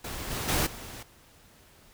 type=noise with level steps; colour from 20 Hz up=pink; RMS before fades=-37 / -33 / -26 / -42 dBFS; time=0.04-1.03 s; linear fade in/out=5 ms; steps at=0.3 / 0.48 / 0.66 s; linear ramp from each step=10 ms; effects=pink hiss -57 dBFS RMS until 1.93 s